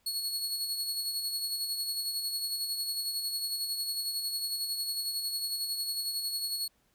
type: tone with tremolo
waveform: sawtooth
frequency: 4356 Hz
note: C#8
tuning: 31 cents flat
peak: -27 dBFS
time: 0.06-6.68 s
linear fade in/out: 5 ms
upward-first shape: sine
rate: 11 Hz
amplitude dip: 45%
effects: pink hiss -71 dBFS RMS until 6.94 s